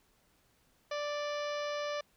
harmonic tone with a mistuned harmonic, 587.3 Hz, D5, in tune, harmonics 1 / 2 / 3 / 4 / 5 / 6 / 7 / 8 / 9 / 10, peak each -35 / -41 / -45 / -47 / -49 / -51 / -52 / -53 / -54 / -55 dBFS, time 0.91-2.01 s, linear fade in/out 5 ms, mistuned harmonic 8, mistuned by +42 cents, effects pink hiss -70 dBFS RMS until 2.16 s

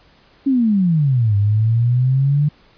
sine exponential two-way sweep, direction down then up, 281.8 to 100 to 150 Hz, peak -12 dBFS, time 0.46-2.49 s, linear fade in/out 10 ms, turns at 1.36 s, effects pink hiss -52 dBFS RMS until 2.77 s + resampled to 11025 Hz

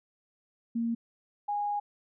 sine tone pair in turn, 231.6 / 823.2 Hz, A#3 / G#5, -11 / -16 cents, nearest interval octave + minor seventh, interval 2195 cents, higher second, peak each -27 / -28 dBFS, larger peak first, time 0.75-0.95 / 1.48-1.8 s, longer second, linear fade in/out 10 ms, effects none

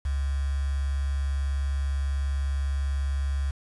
sine tone with quantisation, 69.3 Hz, C#2, in tune, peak -24 dBFS, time 0.05-3.51 s, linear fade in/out 5 ms, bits 7, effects resampled to 24000 Hz

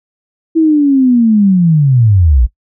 sine linear sweep, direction down, 328.8 to 52.2 Hz, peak -5 dBFS, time 0.55-2.47 s, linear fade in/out 20 ms, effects noise-tail reverb RT60 0.1 s tail -19 dB re dry

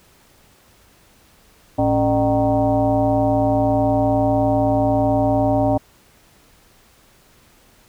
sine tone with frequency modulation, 439.6 Hz, A4, 2 cents flat, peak -14 dBFS, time 1.78-5.78 s, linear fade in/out 10 ms, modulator 164 Hz, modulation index 2.2, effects pink hiss -53 dBFS RMS until 7.88 s

